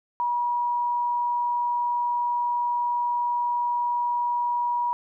sine tone, 963 Hz, B5, 44 cents flat, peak -22 dBFS, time 0.2-4.93 s, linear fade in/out 0 ms, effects none

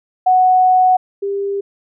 sine tone pair in turn, 740 / 398.4 Hz, F#5 / G4, 0 / +28 cents, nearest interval major seventh, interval 1072 cents, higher first, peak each -8 / -17 dBFS, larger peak first, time 0.26-0.97 / 1.22-1.61 s, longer first, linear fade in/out 10 ms, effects none

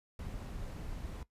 brown noise, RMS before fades -42 dBFS, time 0.19-1.23 s, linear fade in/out 2 ms, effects noise-tail reverb RT60 0.1 s tail -17 dB re dry + resampled to 32000 Hz

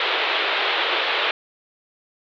white band-pass noise, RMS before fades -22 dBFS, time 0-1.31 s, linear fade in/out 2 ms, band 350 to 3700 Hz, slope 48 dB/octave, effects none

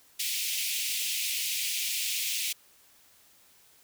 pink high-pass noise, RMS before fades -31 dBFS, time 0.19-2.53 s, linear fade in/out 10 ms, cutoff 2300 Hz, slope 48 dB/octave, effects white hiss -60 dBFS RMS until 3.83 s

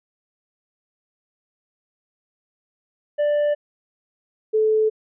triangle / sine tone pair in turn, 589 / 434.6 Hz, D5 / A4, +5 / -21 cents, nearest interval perfect fourth, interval 526 cents, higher first, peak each -15 dBFS, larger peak neither, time 3.18-3.55 / 4.53-4.9 s, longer neither, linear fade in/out 20 ms, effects resampled to 8000 Hz

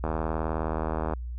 click train, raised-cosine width 1 ms, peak -15 dBFS, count 88, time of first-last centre 0.04-1.136 s, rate 79.4 Hz, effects added 60 Hz sine -32 dBFS peak until 1.38 s

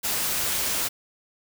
white noise, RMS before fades -26 dBFS, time 0.03-0.89 s, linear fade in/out 20 ms, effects none

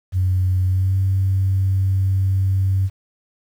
sine tone with pitch glide, 92.4 to 95.71 Hz, F#2 to G2, -2 to -41 cents, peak -14 dBFS, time 0.12-2.9 s, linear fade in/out 50 ms, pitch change +61 cents, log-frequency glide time 0.66-0.97 s, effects tanh soft clip ceiling -10 dBFS + 8-bit

